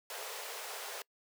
pink high-pass noise, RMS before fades -43 dBFS, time 0.1-1.02 s, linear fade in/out 2 ms, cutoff 400 Hz, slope 96 dB/octave, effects noise-tail reverb RT60 0.1 s tail -25 dB re dry

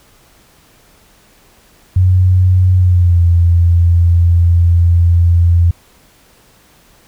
sine tone with pitch glide, 91.9 to 85.75 Hz, F#2 to F2, -11 to -31 cents, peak -6 dBFS, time 1.96-5.71 s, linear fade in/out 5 ms, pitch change -120 cents, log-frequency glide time 2.76-3.22 s, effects pink hiss -48 dBFS RMS until 7.07 s

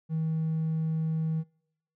triangle tone, 159.6 Hz, D#3, 44 cents sharp, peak -23 dBFS, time 0.09-1.44 s, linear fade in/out 50 ms, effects noise-tail reverb RT60 0.7 s tail -26 dB re dry + tanh soft clip ceiling -22 dBFS

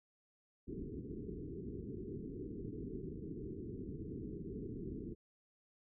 white low-pass noise, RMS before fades -45 dBFS, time 0.67-5.15 s, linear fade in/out 20 ms, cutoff 430 Hz, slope 96 dB/octave, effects none

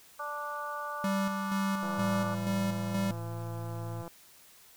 harmonic tone, 293.6 Hz, D4, in tune, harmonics 2 / 3 / 4 / 5, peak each -42 / -41 / -37 / -42 dBFS, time 0.19-2.35 s, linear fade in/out 10 ms
square tone with tremolo, 195.5 Hz, G3, 4 cents flat, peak -29 dBFS, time 1.04-3.11 s, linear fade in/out 2 ms, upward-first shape square, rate 2.1 Hz, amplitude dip 45%
click train, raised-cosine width 1 ms, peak -30 dBFS, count 381, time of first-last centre 1.83-4.079 s, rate 169 Hz
sine tone, 111 Hz, A2, 16 cents sharp, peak -36 dBFS, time 1.97-4.03 s, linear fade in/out 20 ms
effects white hiss -57 dBFS RMS until 4.76 s

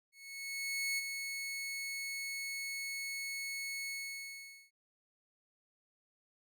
sawtooth tone with ADSR envelope, 2200 Hz, C#7, 14 cents flat, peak -29 dBFS, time 0.12-4.71 s, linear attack 860 ms, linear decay 25 ms, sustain -6 dB, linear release 820 ms, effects none

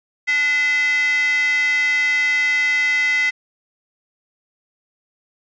square tone with high-pass filter, 290 Hz, D4, 22 cents flat, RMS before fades -18 dBFS, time 0.27-3.31 s, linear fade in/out 20 ms, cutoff 2000 Hz, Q 8.9, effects resampled to 16000 Hz

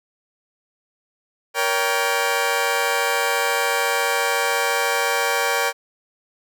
15% pulse chord, G diminished, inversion first, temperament just, 470.4 / 564.5 / 784 Hz, Bb4 / Db5 / G5, +16 / +31 / 0 cents, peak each -17 dBFS, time 1.54-5.73 s, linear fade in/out 50 ms, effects none

